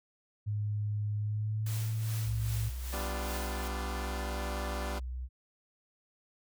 sine tone with pitch glide, 104.6 to 110.31 Hz, G#2 to A2, +13 to +5 cents, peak -30 dBFS, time 0.46-2.7 s, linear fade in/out 20 ms, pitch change +92 cents, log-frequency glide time 1.17-1.86 s
white noise with tremolo, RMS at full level -43 dBFS, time 1.66-3.68 s, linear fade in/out 5 ms, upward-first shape sine, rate 2.5 Hz, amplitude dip 60%
sine tone with vibrato, 62.6 Hz, B1, 24 cents sharp, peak -35 dBFS, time 2.24-5.29 s, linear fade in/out 50 ms, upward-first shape square, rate 3.8 Hz, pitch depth 9 cents each way
10% pulse chord, G dominant seventh, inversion none, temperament equal with one note detuned, 196 / 250.1 / 293.7 / 349.2 Hz, G3 / B3 / D4 / F4, 0 / +22 / 0 / 0 cents, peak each -32 / -34 / -36 / -36 dBFS, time 2.92-5 s, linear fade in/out 20 ms
effects none

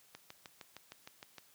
click train, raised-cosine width 0.2 ms, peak -30 dBFS, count 9, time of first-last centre 0.15-1.383 s, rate 6.49 Hz, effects white hiss -65 dBFS RMS until 1.54 s + high-pass 80 Hz 12 dB/octave

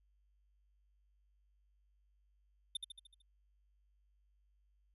square tone with echo, 3591 Hz, A7, 35 cents sharp, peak -36 dBFS, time 2.75-2.77 s, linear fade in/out 5 ms, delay 75 ms, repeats 6, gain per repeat -5 dB, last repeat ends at 3.22 s, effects added 50 Hz sine -70 dBFS peak until 4.94 s + resampled to 32000 Hz

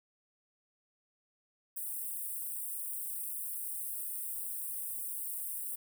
white high-pass noise, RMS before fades -39 dBFS, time 1.76-5.76 s, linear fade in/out 10 ms, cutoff 8300 Hz, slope 96 dB/octave, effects none

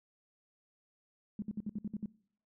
sine tone bursts, 207.7 Hz, G#3, in tune, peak -34 dBFS, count 8, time 1.39-2.059 s, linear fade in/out 2 ms, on 32 ms, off 59 ms, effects noise-tail reverb RT60 0.6 s tail -23 dB re dry

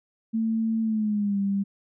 sine tone with pitch glide, 223.8 to 198.23 Hz, A3 to G3, +30 to +20 cents, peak -22 dBFS, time 0.33-1.64 s, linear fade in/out 20 ms, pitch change -210 cents, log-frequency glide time 0.82-1.39 s, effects none

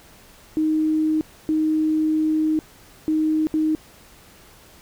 sine tone bursts at uneven times, 311.8 Hz, D#4, 4 cents sharp, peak -17 dBFS, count 4, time 0.57-1.21 / 1.49-2.59 / 3.08-3.47 / 3.54-3.75 s, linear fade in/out 0 ms, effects pink hiss -49 dBFS RMS until 4.81 s

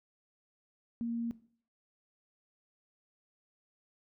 sine tone, 233.1 Hz, A#3, in tune, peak -32 dBFS, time 1.01-1.31 s, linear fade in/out 0 ms, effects noise-tail reverb RT60 0.5 s tail -17 dB re dry

